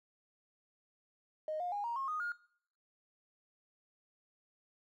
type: tone with pitch steps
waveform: triangle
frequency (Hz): 620 / 712.2 / 818.1 / 939.7 / 1079.5 / 1240 / 1424.4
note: D#5 / F5 / G#5 / A#5 / C#6 / D#6 / F6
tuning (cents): -6 / +34 / -26 / +14 / -46 / -6 / +34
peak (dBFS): -31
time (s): 1.48-2.32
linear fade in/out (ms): 2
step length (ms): 120
effects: noise-tail reverb RT60 0.6 s tail -24 dB re dry + tanh soft clip ceiling -33 dBFS